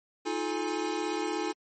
square tone cluster, 315.4 / 352.1 / 430.5 / 827 Hz, D#4 / F4 / A4 / G#5, +24 / +14 / -38 / -8 cents, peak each -35 / -35 / -36 / -37 dBFS, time 0.25-1.53 s, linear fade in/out 20 ms, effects MP3 32 kbps

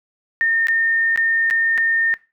sine tone with dropouts, 1822 Hz, A#6, 40 cents flat, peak -14 dBFS, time 0.41-2.14 s, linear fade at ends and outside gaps 0 ms, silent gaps 0.67-0.684 / 1.16-1.175 / 1.501-1.509 / 1.777-1.781 s, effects noise-tail reverb RT60 0.3 s tail -20 dB re dry

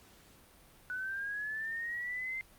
sine linear sweep, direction up, 1480 to 2093 Hz, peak -35 dBFS, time 0.9-2.41 s, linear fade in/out 0 ms, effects pink hiss -60 dBFS RMS until 2.58 s + Opus 48 kbps

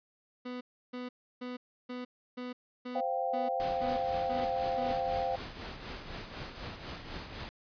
30% pulse tone bursts, 248.7 Hz, B3, 12 cents sharp, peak -35 dBFS, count 10, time 0.45-4.93 s, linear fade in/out 10 ms, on 160 ms, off 320 ms
sine chord, C suspended fourth, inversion none, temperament equal, 523.3 / 698.5 / 784 Hz, C5 / F5 / G5, 0 / 0 / 0 cents, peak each -34 dBFS, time 2.95-5.36 s, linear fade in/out 5 ms
pink noise with tremolo, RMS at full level -40 dBFS, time 3.6-7.49 s, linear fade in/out 0 ms, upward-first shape triangle, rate 4 Hz, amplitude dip 60%
effects resampled to 11025 Hz

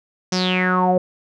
sawtooth tone with low-pass filter sweep, 183.5 Hz, F#3, 14 cents flat, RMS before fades -18 dBFS, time 0.32-0.98 s, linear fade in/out 5 ms, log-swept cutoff 5900 to 540 Hz, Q 8.9, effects none

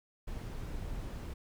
brown noise, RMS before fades -40 dBFS, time 0.27-1.34 s, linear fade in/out 10 ms, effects none

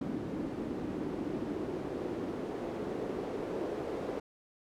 pink noise with band-pass filter sweep, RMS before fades -37 dBFS, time 0.01-4.2 s, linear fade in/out 5 ms, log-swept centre 280 to 430 Hz, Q 2.3, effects none

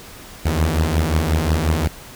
sawtooth beating tone pair, 76.3 / 81.9 Hz, D#2 / E2, -33 / -11 cents, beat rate 5.6 Hz, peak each -15 dBFS, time 0.45-1.88 s, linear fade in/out 10 ms, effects pink hiss -39 dBFS RMS until 2.15 s

